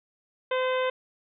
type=harmonic tone; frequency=513 Hz; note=C5; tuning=34 cents flat; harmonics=1 / 2 / 3 / 4 / 5 / 6 / 7; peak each=-25 / -31 / -35 / -37 / -39 / -41 / -42 dBFS; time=0.51-0.9 s; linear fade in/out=5 ms; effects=none

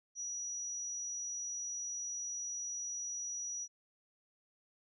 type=tone; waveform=sine; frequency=5830 Hz; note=F#8; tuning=26 cents flat; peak=-38 dBFS; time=0.15-3.68 s; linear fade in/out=50 ms; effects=none

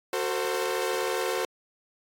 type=chord; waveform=sawtooth; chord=F# diminished; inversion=none; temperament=equal with one note detuned; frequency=370 / 451.1 / 523.3 Hz; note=F#4 / A4 / C5; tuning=0 / +43 / 0 cents; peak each=-27 dBFS; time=0.13-1.45 s; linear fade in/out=2 ms; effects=AAC 64 kbps

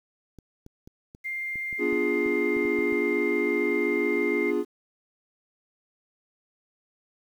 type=clicks; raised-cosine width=3 ms; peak=-32 dBFS; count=12; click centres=0.387 / 0.664 / 0.875 / 1.149 / 1.557 / 1.728 / 1.928 / 2.262 / 2.566 / 2.653 / 2.789 / 2.925 s
type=tone; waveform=sine; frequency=2105 Hz; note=C7; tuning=10 cents sharp; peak=-29 dBFS; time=1.24-4.52 s; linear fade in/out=20 ms
type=chord; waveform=triangle; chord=B diminished seventh; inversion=none; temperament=equal; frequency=246.9 / 293.7 / 349.2 / 415.3 Hz; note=B3 / D4 / F4 / Ab4; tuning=0 / 0 / 0 / 0 cents; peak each=-30 / -28 / -26 / -25 dBFS; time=1.78-4.65 s; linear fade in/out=50 ms
effects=9-bit

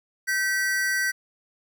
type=tone pair together; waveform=square; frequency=1544 / 1943.6 Hz; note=G6 / B6; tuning=-27 / -28 cents; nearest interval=major third; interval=399 cents; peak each=-26 dBFS; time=0.27-1.12 s; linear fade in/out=20 ms; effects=10-bit

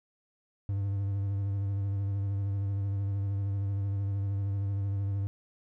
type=tone with vibrato; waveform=triangle; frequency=99.2 Hz; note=G2; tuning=21 cents sharp; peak=-26 dBFS; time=0.69-5.27 s; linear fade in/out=0 ms; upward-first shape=sine; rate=13 Hz; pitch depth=29 cents each way; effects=none

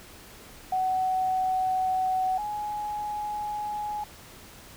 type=tone pair in turn; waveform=sine; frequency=749 / 837.5 Hz; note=F#5 / G#5; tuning=+21 / +14 cents; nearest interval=major second; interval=193 cents; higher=second; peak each=-23 / -29 dBFS; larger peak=first; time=0.72-2.38 / 2.38-4.04 s; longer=neither; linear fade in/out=5 ms; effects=pink hiss -48 dBFS RMS until 4.76 s

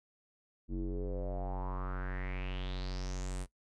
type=tone with low-pass filter sweep; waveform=square; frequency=46.25 Hz; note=F#1; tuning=in tune; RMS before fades=-37 dBFS; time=0.68-3.47 s; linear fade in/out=50 ms; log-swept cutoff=280 to 9500 Hz; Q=5.3; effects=noise-tail reverb RT60 0.1 s tail -19 dB re dry

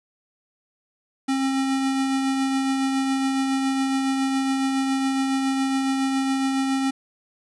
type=tone with tremolo; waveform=square; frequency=268.3 Hz; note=C4; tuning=44 cents sharp; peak=-20 dBFS; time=1.28-6.91 s; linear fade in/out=10 ms; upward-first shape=triangle; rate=7.2 Hz; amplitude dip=30%; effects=resampled to 24000 Hz + 9-bit

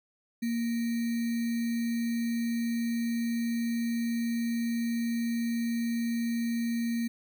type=tone with sample-and-hold; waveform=sine; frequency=233.1 Hz; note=A#3; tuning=in tune; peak=-27 dBFS; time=0.42-7.08 s; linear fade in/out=10 ms; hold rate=2100 Hz; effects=none

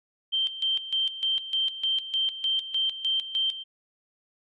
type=tone with tremolo; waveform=sine; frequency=3136 Hz; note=G7; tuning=in tune; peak=-22 dBFS; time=0.32-3.64 s; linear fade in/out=20 ms; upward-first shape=square; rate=3.3 Hz; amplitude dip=75%; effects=MP3 48 kbps

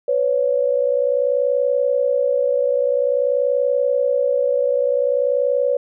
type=tone pair together; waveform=sine; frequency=500 / 560.5 Hz; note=B4 / C#5; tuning=+21 / +19 cents; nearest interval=major second; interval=198 cents; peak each=-18 dBFS; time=0.08-5.77 s; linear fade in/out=5 ms; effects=none

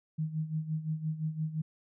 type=tone with tremolo; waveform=sine; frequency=156.8 Hz; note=D#3; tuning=14 cents sharp; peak=-28 dBFS; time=0.18-1.62 s; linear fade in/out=10 ms; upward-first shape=sine; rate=5.8 Hz; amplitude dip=75%; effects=none

